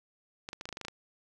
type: clicks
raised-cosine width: 0.2 ms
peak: -22 dBFS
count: 10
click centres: 0.489 / 0.531 / 0.611 / 0.655 / 0.69 / 0.727 / 0.771 / 0.813 / 0.85 / 0.883 s
effects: none